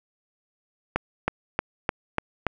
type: accelerating click train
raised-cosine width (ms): 0.5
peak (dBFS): -7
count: 6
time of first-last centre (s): 0.96-2.467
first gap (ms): 320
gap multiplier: 0.97
effects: none